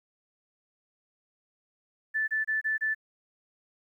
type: tone bursts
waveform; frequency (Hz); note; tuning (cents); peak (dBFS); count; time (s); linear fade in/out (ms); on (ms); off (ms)
sine; 1754; A6; -6; -25; 5; 2.14-2.948; 20; 140; 27
effects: 11-bit